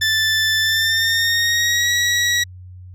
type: tone with pitch glide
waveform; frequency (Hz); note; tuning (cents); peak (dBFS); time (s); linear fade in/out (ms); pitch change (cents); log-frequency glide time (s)
20% pulse; 1760 to 1919.3; A6 to B6; 0 to -50; -10; 0.01-2.44; 10; +150; 0.61-1.91
effects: added 91 Hz sine -35 dBFS peak until 2.94 s + low-pass 12000 Hz 12 dB/octave